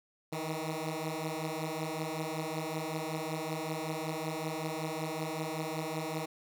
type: beating tone pair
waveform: 10% pulse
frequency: 155.56 / 160.86 Hz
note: D#3 / E3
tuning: 0 / -42 cents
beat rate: 5.3 Hz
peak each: -29 / -29 dBFS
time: 0.32-6.26 s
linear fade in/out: 10 ms
effects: none